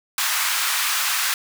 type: high-pass noise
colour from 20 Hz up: pink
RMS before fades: -22 dBFS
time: 0.18-1.34 s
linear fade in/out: 2 ms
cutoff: 1100 Hz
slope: 24 dB/octave
effects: none